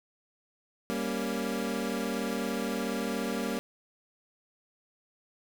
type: chord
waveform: 25% pulse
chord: G diminished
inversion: none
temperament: equal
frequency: 196 / 233.1 / 277.2 Hz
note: G3 / Bb3 / Db4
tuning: 0 / 0 / 0 cents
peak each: -31 / -29 / -32 dBFS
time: 0.9-3.59 s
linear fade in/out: 0 ms
effects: 8-bit